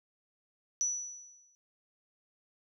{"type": "tone with exponential decay", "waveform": "sine", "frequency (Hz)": 5920, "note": "F#8", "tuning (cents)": 0, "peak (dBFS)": -26, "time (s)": [0.81, 1.55], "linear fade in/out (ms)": 0, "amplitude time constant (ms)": 160, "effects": []}